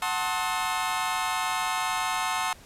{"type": "chord", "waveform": "sawtooth", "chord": "F# diminished seventh", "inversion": "none", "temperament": "just", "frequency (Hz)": [740, 888, 1065.6, 1278.7], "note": ["F#5", "A5", "C6", "Eb6"], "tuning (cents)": [0, 16, 31, 47], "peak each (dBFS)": [-28, -27, -27, -29], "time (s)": [0.02, 2.53], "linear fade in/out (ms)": 2, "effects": ["pink hiss -51 dBFS RMS until 2.65 s", "low-pass 12000 Hz 12 dB/octave"]}